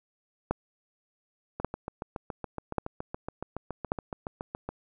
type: two click trains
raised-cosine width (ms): 1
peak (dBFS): -12 / -20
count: 4 / 23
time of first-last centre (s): 0.51-3.919 / 1.6-4.69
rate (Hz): 0.88 / 7.12
effects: none